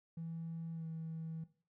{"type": "tone with pitch glide", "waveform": "triangle", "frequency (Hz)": [164.81, 161.79], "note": ["E3", "E3"], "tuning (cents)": [0, -32], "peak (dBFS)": -38, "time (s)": [0.17, 1.44], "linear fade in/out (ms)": 5, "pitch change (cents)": -32, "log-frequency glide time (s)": [0.73, 0.85], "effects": ["noise-tail reverb RT60 0.4 s tail -17 dB re dry", "tanh soft clip ceiling -37 dBFS"]}